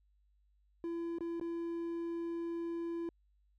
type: tone with dropouts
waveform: triangle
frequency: 337.2 Hz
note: E4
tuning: 39 cents sharp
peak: -34 dBFS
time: 0.84-3.09 s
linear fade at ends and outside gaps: 1 ms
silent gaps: 1.185-1.207 / 1.398-1.412 s
effects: added 50 Hz sine -68 dBFS peak until 3.58 s